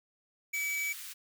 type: high-pass noise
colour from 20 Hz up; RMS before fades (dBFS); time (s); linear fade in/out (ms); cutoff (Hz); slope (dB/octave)
white; -44; 0.53-1.14; 20; 1400; 24
type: tone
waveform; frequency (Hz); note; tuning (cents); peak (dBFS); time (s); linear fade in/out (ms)
square; 2287; D7; -47; -32; 0.53-0.93; 10
effects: none